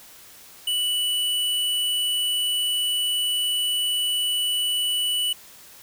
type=tone; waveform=square; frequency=2960 Hz; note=F#7; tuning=in tune; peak=-22 dBFS; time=0.67-5.33 s; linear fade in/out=5 ms; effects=white hiss -47 dBFS RMS until 5.82 s